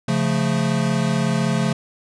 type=chord; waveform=square; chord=Db augmented; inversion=none; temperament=equal; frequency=138.59 / 174.61 / 220 Hz; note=Db3 / F3 / A3; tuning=0 / 0 / 0 cents; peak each=-23 dBFS; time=0.08-1.73 s; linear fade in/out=5 ms; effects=resampled to 22050 Hz